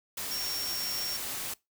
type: tone in noise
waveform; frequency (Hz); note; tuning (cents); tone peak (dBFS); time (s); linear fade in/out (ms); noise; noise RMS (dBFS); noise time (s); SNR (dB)
sine; 5530; F8; -18; -33; 0.31-1.17; 5; white; -36; 0.17-1.54; 0
effects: noise-tail reverb RT60 0.2 s tail -22 dB re dry